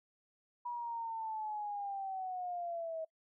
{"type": "linear sweep", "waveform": "sine", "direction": "down", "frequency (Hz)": [970, 637], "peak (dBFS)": -37, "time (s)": [0.65, 3.05], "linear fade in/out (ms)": 10, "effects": ["noise-tail reverb RT60 0.1 s tail -22 dB re dry"]}